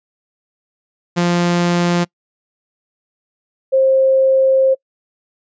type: tone pair in turn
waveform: sawtooth / sine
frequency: 174.2 / 530.8 Hz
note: F3 / C5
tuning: -4 / +25 cents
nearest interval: octave + perfect fifth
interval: 1929 cents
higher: second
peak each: -9 dBFS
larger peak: neither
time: 1.16-2.05 / 3.72-4.75 s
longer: second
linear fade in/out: 20 ms
effects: noise-tail reverb RT60 0.1 s tail -26 dB re dry + resampled to 16000 Hz